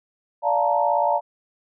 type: chord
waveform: sine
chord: Bb major seventh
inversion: first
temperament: just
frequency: 582.7 / 699.2 / 874.1 / 932.3 Hz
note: D5 / F5 / A5 / Bb5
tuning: -14 / +2 / -12 / 0 cents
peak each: -23 dBFS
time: 0.42-1.21 s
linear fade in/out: 50 ms
effects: none